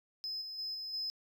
triangle tone with level steps, 5100 Hz, D#8, 42 cents sharp, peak -35 / -40 / -35 / -38 / -33 dBFS, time 0.24-1.1 s, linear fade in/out 0 ms, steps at 0.41 / 0.58 / 0.74 / 0.93 s, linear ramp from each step 10 ms, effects tanh soft clip ceiling -29 dBFS

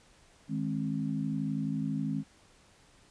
sine chord, Ab major, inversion second, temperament equal with one note detuned, 155.56 / 207.7 / 266.4 Hz, Eb3 / Ab3 / C4, 0 / 0 / +31 cents, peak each -34 dBFS, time 0.48-2.24 s, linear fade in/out 50 ms, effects pink hiss -61 dBFS RMS until 3.1 s + resampled to 22050 Hz

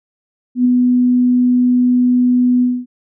sine tone with ADSR envelope, 248 Hz, B3, 7 cents sharp, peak -7 dBFS, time 0.55-2.86 s, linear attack 100 ms, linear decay 9 ms, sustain -2 dB, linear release 240 ms, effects none

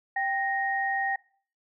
sine tone pair together, 784 / 1864.7 Hz, G5 / A#6, 0 / 0 cents, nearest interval octave + minor third, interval 1500 cents, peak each -28 dBFS, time 0.16-1.16 s, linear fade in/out 5 ms, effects noise-tail reverb RT60 0.5 s tail -23 dB re dry

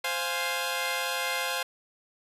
10% pulse chord, F minor, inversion second, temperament equal, 523.3 / 698.5 / 830.6 Hz, C5 / F5 / Ab5, 0 / 0 / 0 cents, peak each -23 / -25 / -25 dBFS, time 0.04-1.63 s, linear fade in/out 5 ms, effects resampled to 32000 Hz

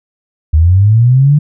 sine linear sweep, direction up, 74 to 150.6 Hz, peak -4 dBFS, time 0.53-1.39 s, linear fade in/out 10 ms, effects none

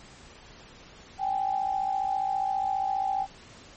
sine tone pair together, 775.8 / 830.6 Hz, G5 / G#5, -18 / 0 cents, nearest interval minor second, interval 118 cents, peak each -26 / -31 dBFS, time 1.18-3.27 s, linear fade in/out 50 ms, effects pink hiss -50 dBFS RMS until 3.76 s + MP3 32 kbps

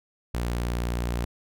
sawtooth tone, 59.4 Hz, A#1, 33 cents sharp, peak -22 dBFS, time 0.34-1.25 s, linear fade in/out 5 ms, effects none

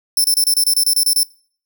15% pulse tone bursts, 5330 Hz, E8, 18 cents sharp, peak -6 dBFS, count 11, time 0.17-1.232 s, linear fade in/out 2 ms, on 72 ms, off 27 ms, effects noise-tail reverb RT60 0.5 s tail -25 dB re dry

